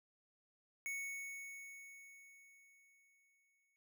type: tone with exponential decay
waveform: square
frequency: 2217 Hz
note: C#7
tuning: in tune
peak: -40 dBFS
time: 0.86-3.76 s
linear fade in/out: 0 ms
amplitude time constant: 630 ms
effects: none